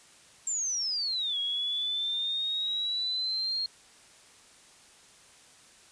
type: exponential two-way sweep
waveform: sine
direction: down then up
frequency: 7460 to 3303 to 4258 Hz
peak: -28 dBFS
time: 0.47-3.66 s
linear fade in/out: 2 ms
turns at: 1.38 s
effects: white hiss -56 dBFS RMS until 5.91 s + resampled to 22050 Hz